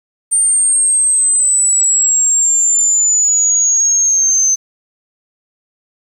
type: exponential sweep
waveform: sine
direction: down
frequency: 8870 to 6180 Hz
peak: -9 dBFS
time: 0.31-4.56 s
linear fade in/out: 20 ms
effects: 7-bit